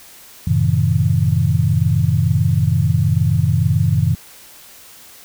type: chord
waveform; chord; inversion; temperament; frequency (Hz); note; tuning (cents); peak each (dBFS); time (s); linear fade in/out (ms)
sine; F# diminished seventh; none; just; 92.5 / 111 / 133.2 / 159.84; F#2 / A2 / C3 / Eb3; 0 / +16 / +31 / +47; -18; 0.47-4.15; 5
effects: white hiss -42 dBFS RMS until 5.24 s